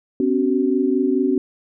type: tone cluster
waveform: sine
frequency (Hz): 255.7 / 280.4 / 375.6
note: C4 / C#4 / F#4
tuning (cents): -40 / +20 / +26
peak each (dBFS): -20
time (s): 0.2-1.38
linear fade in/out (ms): 2
effects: none